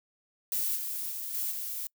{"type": "noise with level steps", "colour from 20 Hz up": "violet", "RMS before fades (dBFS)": [-30, -35, -37, -32, -36], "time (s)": [0.52, 1.87], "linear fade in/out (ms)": 2, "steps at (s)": [0.75, 1.1, 1.33, 1.5], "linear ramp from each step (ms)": 20, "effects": ["noise-tail reverb RT60 0.1 s tail -26 dB re dry"]}